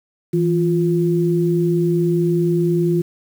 sine tone pair together, 164.81 / 349.2 Hz, E3 / F4, 0 / 0 cents, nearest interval octave + minor second, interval 1300 cents, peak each -17 dBFS, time 0.33-3.02 s, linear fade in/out 10 ms, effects 7-bit

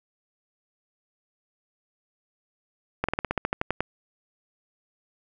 slowing click train, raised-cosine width 0.5 ms, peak -9 dBFS, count 12, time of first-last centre 3.04-3.806 s, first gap 46 ms, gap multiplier 1.08, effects none

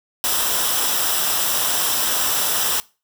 white noise with comb filter, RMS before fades -20 dBFS, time 0.24-2.8 s, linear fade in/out 0 ms, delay 0.45 ms, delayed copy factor -0.55, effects noise-tail reverb RT60 0.3 s tail -21 dB re dry

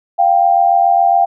sine tone pair together, 697.8 / 785 Hz, F5 / G5, -2 / +2 cents, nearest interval major second, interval 204 cents, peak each -11 dBFS, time 0.18-1.26 s, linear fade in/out 20 ms, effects none

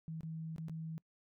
sine tone with dropouts, 160.9 Hz, E3, 42 cents flat, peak -40 dBFS, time 0.08-0.98 s, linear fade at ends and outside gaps 0 ms, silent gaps 0.208-0.232 / 0.562-0.582 / 0.684-0.696 s, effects noise-tail reverb RT60 0.1 s tail -25 dB re dry

